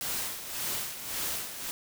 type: noise with tremolo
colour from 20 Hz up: white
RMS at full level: -32 dBFS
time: 0.01-1.71 s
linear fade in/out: 0 ms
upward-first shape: sine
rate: 1.8 Hz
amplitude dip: 65%
effects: none